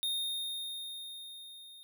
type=tone with level ramp; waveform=square; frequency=3685 Hz; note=A#7; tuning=21 cents flat; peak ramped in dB=-31 to -51 dBFS; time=0.03-1.83 s; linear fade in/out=0 ms; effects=none